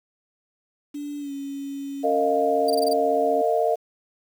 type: tone with pitch glide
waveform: sine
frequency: 290 to 278.3 Hz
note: D4 to C#4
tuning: -22 to +7 cents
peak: -29 dBFS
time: 0.94-3.42 s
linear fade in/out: 10 ms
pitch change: -71 cents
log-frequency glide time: 1.19-1.32 s
type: chord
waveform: sine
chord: Bb suspended fourth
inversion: none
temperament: equal with one note detuned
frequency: 455.3 / 622.3 / 698.5 Hz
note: Bb4 / Eb5 / F5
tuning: -41 / 0 / 0 cents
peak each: -23 dBFS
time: 2.03-3.76 s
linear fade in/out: 20 ms
type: tone bursts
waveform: sawtooth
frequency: 4678 Hz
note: D8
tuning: 8 cents flat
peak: -25 dBFS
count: 6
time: 2.68-2.933 s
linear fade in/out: 5 ms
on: 23 ms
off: 23 ms
effects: 8-bit